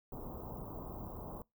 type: band-stop noise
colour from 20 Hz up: pink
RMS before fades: -45 dBFS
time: 0.12-1.42 s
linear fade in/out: 2 ms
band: 1100 to 16000 Hz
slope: 48 dB/octave
effects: noise-tail reverb RT60 0.2 s tail -24 dB re dry